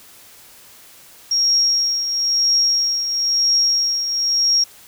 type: tone with tremolo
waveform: sine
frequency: 5588 Hz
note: F8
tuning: in tune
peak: -12 dBFS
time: 1.31-4.64 s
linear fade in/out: 5 ms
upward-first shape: triangle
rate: 1 Hz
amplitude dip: 60%
effects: white hiss -45 dBFS RMS until 4.87 s